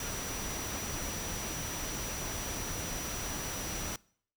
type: tone in noise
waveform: sine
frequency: 5860 Hz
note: F#8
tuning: 18 cents flat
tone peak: -42 dBFS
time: 0-3.96 s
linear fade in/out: 2 ms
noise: pink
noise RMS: -38 dBFS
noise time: 0-3.96 s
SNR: -7 dB
effects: noise-tail reverb RT60 0.6 s tail -24 dB re dry

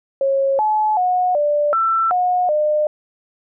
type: tone with pitch steps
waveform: sine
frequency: 545 / 857 / 728 / 589 / 1336 / 724 / 604 Hz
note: C#5 / A5 / F#5 / D5 / E6 / F#5 / D5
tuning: -29 / -46 / -28 / +5 / +23 / -38 / +48 cents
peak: -14 dBFS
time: 0.21-2.87 s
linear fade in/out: 2 ms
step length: 380 ms
effects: none

